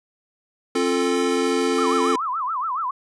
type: chord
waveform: square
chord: F major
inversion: second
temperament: equal with one note detuned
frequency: 267.1 / 349.2 / 440 Hz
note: C4 / F4 / A4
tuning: +36 / 0 / 0 cents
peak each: -24 / -25 / -23 dBFS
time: 0.75-2.16 s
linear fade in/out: 5 ms
type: tone with vibrato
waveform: sine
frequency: 1150 Hz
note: D6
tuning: 37 cents flat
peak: -22 dBFS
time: 1.78-2.91 s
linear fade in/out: 5 ms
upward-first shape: sine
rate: 7.1 Hz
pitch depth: 270 cents each way
effects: resampled to 22050 Hz